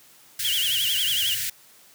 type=band-stop noise; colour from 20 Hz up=white; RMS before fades=-28 dBFS; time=0.39-1.5 s; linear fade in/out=5 ms; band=140 to 1500 Hz; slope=96 dB/octave
type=tone with vibrato; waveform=triangle; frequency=3078 Hz; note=G7; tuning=32 cents flat; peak=-21 dBFS; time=0.44-1.35 s; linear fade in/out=10 ms; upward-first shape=triangle; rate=11 Hz; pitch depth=190 cents each way
effects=white hiss -53 dBFS RMS until 1.94 s + high-pass 80 Hz 12 dB/octave